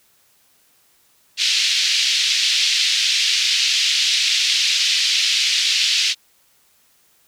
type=band-pass noise; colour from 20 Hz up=white; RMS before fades=-18 dBFS; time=1.37-6.15 s; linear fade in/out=50 ms; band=2500 to 5000 Hz; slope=24 dB/octave; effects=white hiss -58 dBFS RMS until 7.27 s